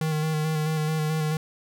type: tone with vibrato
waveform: square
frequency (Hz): 155.56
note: D#3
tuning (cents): 0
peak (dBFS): -24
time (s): 0.01-1.37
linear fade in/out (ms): 2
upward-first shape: square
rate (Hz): 4.6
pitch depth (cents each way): 23
effects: none